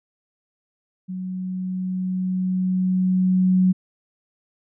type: tone with level ramp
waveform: sine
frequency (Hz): 185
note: F#3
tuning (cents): 0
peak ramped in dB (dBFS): -27 to -13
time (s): 1.08-3.73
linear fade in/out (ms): 20
effects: none